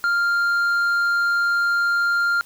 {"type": "tone with tanh clipping", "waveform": "sine", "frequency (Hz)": 1396.9, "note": "F6", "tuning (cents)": 0, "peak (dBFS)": -18, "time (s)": [0.04, 2.41], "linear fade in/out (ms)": 0, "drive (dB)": 5, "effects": ["white hiss -49 dBFS RMS until 2.45 s"]}